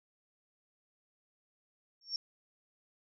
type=tone with exponential growth; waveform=sine; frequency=5480 Hz; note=F8; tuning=34 cents flat; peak=-29 dBFS; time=2.01-2.16 s; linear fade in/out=2 ms; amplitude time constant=32 ms; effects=none